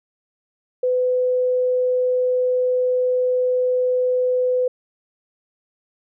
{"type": "tone", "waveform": "sine", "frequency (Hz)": 503, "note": "B4", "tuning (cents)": 32, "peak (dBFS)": -16, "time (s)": [0.83, 4.68], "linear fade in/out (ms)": 5, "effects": []}